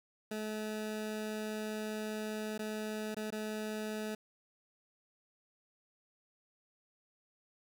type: tone with dropouts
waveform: 20% pulse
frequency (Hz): 215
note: A3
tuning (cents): -40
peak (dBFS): -32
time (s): 0.31-4.15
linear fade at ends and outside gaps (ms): 5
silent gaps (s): 2.579-2.591 / 3.146-3.166 / 3.305-3.323
effects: 11-bit